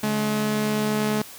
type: tone pair together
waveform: sawtooth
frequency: 142.23 / 213.1 Hz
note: C#3 / G#3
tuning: +45 / +45 cents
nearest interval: perfect fifth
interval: 700 cents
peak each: -27 / -18 dBFS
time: 0.03-1.22 s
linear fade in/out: 5 ms
effects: white hiss -42 dBFS RMS until 1.38 s